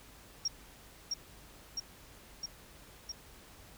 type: tone with echo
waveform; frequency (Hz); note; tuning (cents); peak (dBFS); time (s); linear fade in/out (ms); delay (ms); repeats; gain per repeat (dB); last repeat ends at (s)
sine; 5588; F8; 0; -29; 0.45-0.48; 5; 660; 4; -2; 3.12
effects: added 51 Hz sine -62 dBFS peak until 3.77 s + pink hiss -56 dBFS RMS until 3.77 s